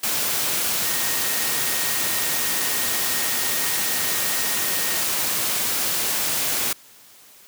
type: tone in noise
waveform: sine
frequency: 1864.7 Hz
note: A#6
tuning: in tune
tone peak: -34 dBFS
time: 0.85-5.01 s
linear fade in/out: 5 ms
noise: white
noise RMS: -23 dBFS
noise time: 0.03-6.73 s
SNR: -14 dB
effects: white hiss -49 dBFS RMS until 7.47 s + high-pass 100 Hz 12 dB/octave